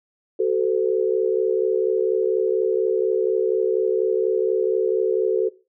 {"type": "tone cluster", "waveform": "sine", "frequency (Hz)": [375.6, 439.8, 512], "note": ["F#4", "A4", "C5"], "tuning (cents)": [26, -1, -38], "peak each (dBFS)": [-21, -20, -27], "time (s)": [0.39, 5.49], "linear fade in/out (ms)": 10, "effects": ["noise-tail reverb RT60 0.3 s tail -19 dB re dry"]}